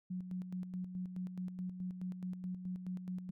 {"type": "tone with tremolo", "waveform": "sine", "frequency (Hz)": 182.7, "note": "F#3", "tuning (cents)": -22, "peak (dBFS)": -37, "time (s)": [0.1, 3.31], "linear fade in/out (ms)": 10, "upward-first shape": "square", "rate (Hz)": 4.7, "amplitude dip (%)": 55, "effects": []}